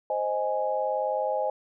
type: chord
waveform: sine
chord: Ab major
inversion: first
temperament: equal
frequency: 523.3 / 622.3 / 830.6 Hz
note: C5 / Eb5 / Ab5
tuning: 0 / 0 / 0 cents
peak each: -29 / -29 / -29 dBFS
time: 0.1-1.5 s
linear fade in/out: 2 ms
effects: none